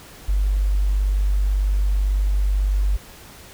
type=tone; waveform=sine; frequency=49.05 Hz; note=G1; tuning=2 cents sharp; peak=-16 dBFS; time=0.28-2.97 s; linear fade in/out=10 ms; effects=pink hiss -43 dBFS RMS until 3.53 s